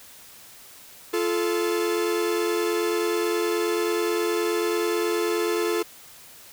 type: tone pair together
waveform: 45% pulse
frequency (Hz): 345.9 / 435.3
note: F4 / A4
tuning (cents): -17 / -19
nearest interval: major third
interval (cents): 398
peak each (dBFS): -25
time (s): 1.13-5.83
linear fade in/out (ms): 10
effects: white hiss -47 dBFS RMS until 6.52 s